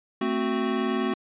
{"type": "chord", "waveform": "square", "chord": "F# diminished", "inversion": "first", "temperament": "equal with one note detuned", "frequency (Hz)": [222, 261.6, 370], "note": ["A3", "C4", "F#4"], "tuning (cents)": [16, 0, 0], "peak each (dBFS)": -29, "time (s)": [0.21, 1.14], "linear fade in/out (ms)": 5, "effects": ["resampled to 8000 Hz"]}